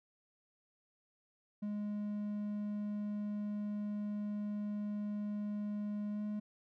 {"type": "tone with pitch glide", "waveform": "triangle", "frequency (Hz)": [207.7, 209.7], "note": ["G#3", "G#3"], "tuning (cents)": [0, 17], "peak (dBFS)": -34, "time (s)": [1.62, 6.4], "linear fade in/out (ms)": 10, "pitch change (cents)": 17, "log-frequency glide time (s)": [6.11, 6.22], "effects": []}